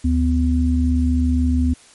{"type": "tone pair together", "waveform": "sine", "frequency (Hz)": [74.62, 251], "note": ["D2", "B3"], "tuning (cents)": [28, 28], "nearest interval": "octave + major sixth", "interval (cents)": 2100, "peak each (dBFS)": [-16, -18], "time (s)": [0.04, 1.74], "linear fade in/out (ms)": 10, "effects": ["white hiss -48 dBFS RMS until 1.94 s", "MP3 48 kbps"]}